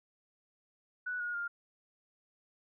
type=tone with pitch steps; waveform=sine; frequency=1479 / 1441.1 / 1404.1 Hz; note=F#6 / F#6 / F6; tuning=-1 / -46 / +9 cents; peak=-34 dBFS; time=1.06-1.48 s; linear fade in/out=10 ms; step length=140 ms; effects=none